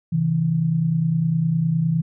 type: tone pair together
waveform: sine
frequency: 133.66 / 163.5 Hz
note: C3 / E3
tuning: +37 / -14 cents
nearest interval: minor third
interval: 349 cents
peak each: -24 / -18 dBFS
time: 0.12-2.02 s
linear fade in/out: 10 ms
effects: none